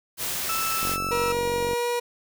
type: noise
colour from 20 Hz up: white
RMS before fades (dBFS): -29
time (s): 0.17-0.98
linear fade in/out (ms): 50
type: tone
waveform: 35% pulse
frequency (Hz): 1318.5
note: E6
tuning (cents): 0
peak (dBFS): -25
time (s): 0.49-1.32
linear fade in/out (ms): 2
type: click train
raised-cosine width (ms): 2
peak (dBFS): -20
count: 43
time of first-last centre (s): 0.83-1.733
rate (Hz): 46.5
type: tone with pitch glide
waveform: 30% pulse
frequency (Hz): 477.1 to 480.7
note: A#4 to B4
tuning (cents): +40 to -47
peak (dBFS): -21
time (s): 1.11-2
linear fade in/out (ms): 10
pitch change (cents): +13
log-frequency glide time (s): 1.7-1.87
effects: none